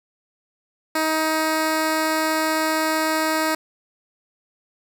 10% pulse tone, 315.4 Hz, D#4, 24 cents sharp, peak -11 dBFS, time 0.95-3.55 s, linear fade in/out 5 ms, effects none

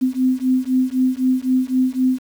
sine beating tone pair, 255.2 / 259.1 Hz, C4 / C4, -43 / -17 cents, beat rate 3.9 Hz, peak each -18 dBFS, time 0.01-2.2 s, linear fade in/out 20 ms, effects 7-bit

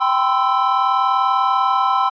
triangle chord, C major seventh, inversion second, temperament equal with one note detuned, 784 / 1006.2 / 1046.5 / 1318.5 Hz, G5 / B5 / C6 / E6, 0 / +32 / 0 / 0 cents, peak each -18 dBFS, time 0-2.1 s, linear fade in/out 20 ms, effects resampled to 11025 Hz

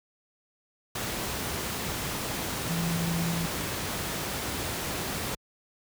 sine tone in noise, 168.2 Hz, E3, 35 cents sharp, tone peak -27 dBFS, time 2.69-3.46 s, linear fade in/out 5 ms, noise pink, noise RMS -32 dBFS, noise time 0.95-5.35 s, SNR +2 dB, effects high-pass 60 Hz 12 dB/octave

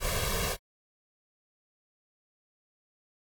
pink noise with comb filter, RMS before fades -30 dBFS, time 0-0.57 s, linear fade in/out 50 ms, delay 1.8 ms, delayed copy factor +0.95, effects AAC 64 kbps

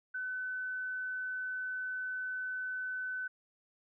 sine tone, 1510 Hz, F#6, 35 cents sharp, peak -35 dBFS, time 0.14-3.28 s, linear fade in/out 10 ms, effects none

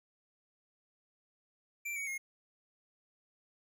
square tone with pitch steps, 2349 / 2247 / 2149 Hz, D7 / C#7 / C7, 0 / +23 / +46 cents, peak -37 dBFS, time 1.85-2.18 s, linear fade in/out 10 ms, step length 110 ms, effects none

